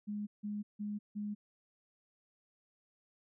sine tone bursts, 207.7 Hz, G#3, in tune, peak -36 dBFS, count 4, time 0.07-1.35 s, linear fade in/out 20 ms, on 200 ms, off 160 ms, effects none

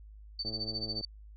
sine tone with tremolo, 4554 Hz, C#8, 46 cents sharp, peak -31 dBFS, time 0.39-1.05 s, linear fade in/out 2 ms, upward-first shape sine, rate 14 Hz, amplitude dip 90%
click train, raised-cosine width 2 ms, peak -31 dBFS, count 62, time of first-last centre 0.45-1.01 s, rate 109 Hz
effects added 52 Hz sine -48 dBFS peak until 1.36 s

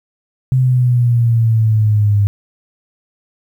sine exponential sweep, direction down, 130.4 to 100.9 Hz, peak -9 dBFS, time 0.52-2.27 s, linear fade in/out 0 ms, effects 8-bit

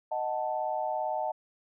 sine chord, D# diminished, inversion none, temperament equal, 622.3 / 740 / 880 Hz, D#5 / F#5 / A5, 0 / 0 / 0 cents, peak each -33 dBFS, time 0.11-1.32 s, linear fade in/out 10 ms, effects none

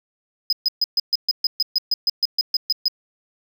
triangle tone bursts, 5030 Hz, D#8, 18 cents sharp, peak -14 dBFS, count 16, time 0.5-2.882 s, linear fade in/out 2 ms, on 27 ms, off 130 ms, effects none

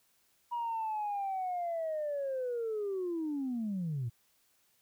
sine linear sweep, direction down, 962 to 110 Hz, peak -31 dBFS, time 0.51-4.1 s, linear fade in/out 20 ms, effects tanh soft clip ceiling -29 dBFS + white hiss -71 dBFS RMS until 4.81 s

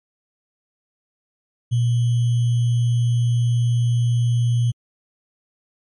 sine tone with sample-and-hold, 119.3 Hz, A#2, 41 cents sharp, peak -15 dBFS, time 1.71-4.72 s, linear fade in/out 20 ms, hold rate 3150 Hz, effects MP3 48 kbps

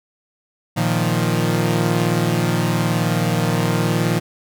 sawtooth chord, Bb suspended fourth, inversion none, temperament equal, 116.54 / 155.56 / 174.61 Hz, Bb2 / Eb3 / F3, 0 / 0 / 0 cents, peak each -17 dBFS, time 0.76-4.2 s, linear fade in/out 20 ms, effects none

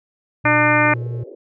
triangle tone with vibrato, 119.9 Hz, A#2, 49 cents sharp, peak -21 dBFS, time 0.44-1.24 s, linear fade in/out 10 ms, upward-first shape sine, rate 4.8 Hz, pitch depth 9 cents each way
harmonic tone, 300 Hz, D4, 37 cents sharp, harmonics 1 / 2 / 3 / 4 / 5 / 6 / 7 / 8, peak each -21 / -21 / -21 / -21 / -21 / -21 / -21 / -21 dBFS, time 0.45-0.94 s, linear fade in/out 5 ms
white band-pass noise, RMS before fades -38 dBFS, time 0.85-1.35 s, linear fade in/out 5 ms, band 350 to 490 Hz, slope 48 dB/octave
effects none

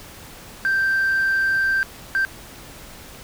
sine tone bursts at uneven times, 1568 Hz, G6, in tune, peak -15 dBFS, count 2, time 0.65-1.83 / 2.15-2.25 s, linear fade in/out 0 ms, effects tanh soft clip ceiling -15 dBFS + pink hiss -41 dBFS RMS until 3.23 s

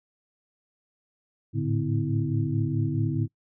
sine tone cluster, 107.4 / 112.1 / 145.2 / 252.9 / 325.3 Hz, A2 / A2 / D3 / B3 / E4, -41 / +33 / -19 / +41 / -23 cents, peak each -29 / -30 / -27 / -33 / -32 dBFS, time 1.53-3.28 s, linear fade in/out 50 ms, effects noise-tail reverb RT60 0.1 s tail -22 dB re dry

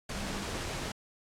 sine tone in noise, 200 Hz, G3, 35 cents sharp, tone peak -40 dBFS, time 0.16-0.44 s, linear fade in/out 5 ms, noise pink, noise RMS -37 dBFS, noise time 0.09-0.92 s, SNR -6 dB, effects low-pass 8000 Hz 12 dB/octave + AAC 64 kbps

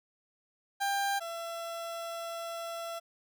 30% pulse tone pair in turn, 796 / 672.3 Hz, G5 / E5, +26 / +34 cents, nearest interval minor third, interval 292 cents, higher first, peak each -26 / -34 dBFS, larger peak first, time 0.8-1.2 / 1.2-3 s, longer second, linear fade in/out 20 ms, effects none

